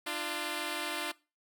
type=tone pair together; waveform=5% pulse; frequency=298.5 / 345 Hz; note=D4 / F4; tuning=+28 / -21 cents; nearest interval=minor third; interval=251 cents; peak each=-25 dBFS; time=0.06-1.12 s; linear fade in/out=10 ms; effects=noise-tail reverb RT60 0.3 s tail -21 dB re dry